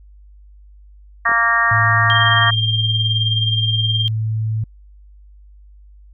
harmonic tone, 231.8 Hz, A#3, 10 cents flat, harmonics 3 / 4 / 5 / 6 / 7 / 8, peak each -25 / -26 / -17 / -24 / -20 / -16 dBFS, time 1.25-2.51 s, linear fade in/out 10 ms
clicks, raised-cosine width 1 ms, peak -16 dBFS, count 2, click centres 1.293 / 1.317 s
sine tone, 110 Hz, A2, in tune, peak -17 dBFS, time 1.71-4.64 s, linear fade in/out 5 ms
sine tone with tremolo, 3191 Hz, G7, 30 cents sharp, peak -15 dBFS, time 2.1-4.08 s, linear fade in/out 0 ms, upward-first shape sine, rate 19 Hz, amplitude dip 60%
effects added 50 Hz sine -41 dBFS peak until 6.13 s

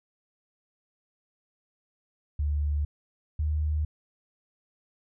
sine tone pair in turn, 73.42 / 76.19 Hz, D2 / D#2, 0 / -36 cents, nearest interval minor second, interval 64 cents, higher second, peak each -24 dBFS, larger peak neither, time 2.39-2.85 / 3.39-3.85 s, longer neither, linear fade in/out 5 ms, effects none

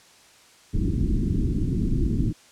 pink low-pass noise, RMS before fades -23 dBFS, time 0.73-2.33 s, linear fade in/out 20 ms, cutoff 340 Hz, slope 48 dB/octave, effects white hiss -53 dBFS RMS until 2.51 s + low-pass 8000 Hz 12 dB/octave

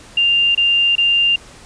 sine tone bursts, 2794 Hz, F7, in tune, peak -11 dBFS, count 3, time 0.17-1.36 s, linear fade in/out 5 ms, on 380 ms, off 25 ms, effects pink hiss -41 dBFS RMS until 1.65 s + resampled to 22050 Hz

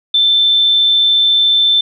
sine tone, 3543 Hz, A7, 11 cents sharp, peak -8 dBFS, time 0.14-1.81 s, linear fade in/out 5 ms, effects none

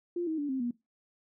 sine tone with pitch steps, 348.5 / 317.7 / 289.7 / 264.1 / 240.8 Hz, F4 / D#4 / D4 / C4 / B3, -4 / +36 / -24 / +16 / -44 cents, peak -29 dBFS, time 0.16-0.71 s, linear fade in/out 5 ms, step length 110 ms, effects noise-tail reverb RT60 0.2 s tail -19 dB re dry

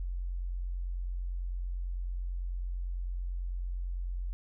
sine tone, 44.51 Hz, F1, 34 cents sharp, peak -32 dBFS, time 0-4.33 s, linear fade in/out 0 ms, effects none

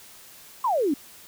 sine exponential sweep, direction down, 1100 to 261.6 Hz, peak -20 dBFS, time 0.64-0.94 s, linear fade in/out 5 ms, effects white hiss -48 dBFS RMS until 1.27 s

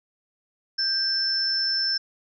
sine tone pair together, 1579 / 5315 Hz, G6 / E8, +12 / +13 cents, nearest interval octave + major sixth, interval 2101 cents, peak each -31 / -22 dBFS, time 0.78-1.98 s, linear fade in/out 10 ms, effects none

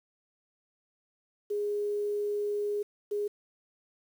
sine tone bursts at uneven times, 413.1 Hz, G#4, 9 cents flat, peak -28 dBFS, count 2, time 1.5-2.83 / 3.11-3.28 s, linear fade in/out 10 ms, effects 9-bit

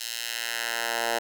10% pulse tone with high-pass filter sweep, 116.54 Hz, A#2, in tune, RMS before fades -30 dBFS, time 0-1.19 s, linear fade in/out 10 ms, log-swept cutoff 3900 to 690 Hz, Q 1, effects none

